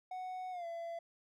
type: tone with pitch glide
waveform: triangle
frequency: 740 to 674.7 Hz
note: F#5 to E5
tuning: 0 to +40 cents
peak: -38 dBFS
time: 0.11-0.99 s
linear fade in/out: 5 ms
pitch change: -160 cents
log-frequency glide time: 0.51-0.66 s
effects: none